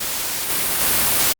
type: noise with level steps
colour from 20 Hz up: white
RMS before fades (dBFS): -24 / -20 / -17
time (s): 0-1.33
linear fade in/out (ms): 10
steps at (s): 0.49 / 0.8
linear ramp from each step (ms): 10
effects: Opus 48 kbps